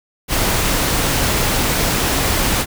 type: noise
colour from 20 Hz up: pink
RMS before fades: -17 dBFS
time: 0.28-2.66 s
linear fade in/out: 50 ms
effects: none